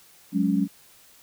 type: chord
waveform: sine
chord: F# suspended second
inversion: none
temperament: equal with one note detuned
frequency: 185 / 207.7 / 279.4 Hz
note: F#3 / G#3 / C#4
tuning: 0 / 0 / +14 cents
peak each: -24 dBFS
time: 0.32-0.68 s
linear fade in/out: 50 ms
effects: white hiss -54 dBFS RMS until 1.22 s